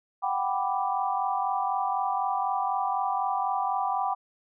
sine chord, G major seventh, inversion third, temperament equal, 740 / 784 / 987.8 / 1174.7 Hz, F#5 / G5 / B5 / D6, 0 / 0 / 0 / 0 cents, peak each -32 / -28 / -31 / -32 dBFS, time 0.22-4.15 s, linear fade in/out 20 ms, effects none

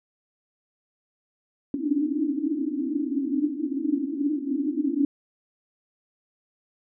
pink band-pass noise, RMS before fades -26 dBFS, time 1.74-5.05 s, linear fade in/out 2 ms, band 270 to 310 Hz, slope 96 dB/octave, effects none

